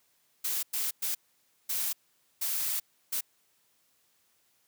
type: noise bursts at uneven times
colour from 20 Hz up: blue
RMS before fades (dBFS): -31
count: 6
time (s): 0.44-0.63 / 0.73-0.91 / 1.02-1.15 / 1.69-1.93 / 2.41-2.8 / 3.12-3.21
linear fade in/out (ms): 10
effects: white hiss -70 dBFS RMS until 4.67 s + high-pass 80 Hz 12 dB/octave